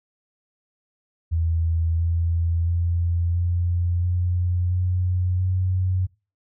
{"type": "tone with pitch steps", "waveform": "sine", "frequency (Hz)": [82.41, 84, 85.61, 87.26, 88.94, 90.65, 92.4], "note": ["E2", "E2", "F2", "F2", "F2", "F#2", "F#2"], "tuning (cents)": [0, 33, -34, -1, 32, -35, -2], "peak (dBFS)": -19, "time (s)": [1.31, 6.07], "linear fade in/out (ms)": 20, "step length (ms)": 680, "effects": ["noise-tail reverb RT60 0.3 s tail -21 dB re dry"]}